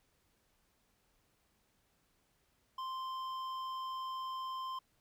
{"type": "tone with hard clipping", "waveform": "triangle", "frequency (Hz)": 1044, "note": "C6", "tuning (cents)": -4, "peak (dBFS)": -40, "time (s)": [2.78, 4.79], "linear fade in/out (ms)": 5, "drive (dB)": 12, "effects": ["pink hiss -75 dBFS RMS until 5 s"]}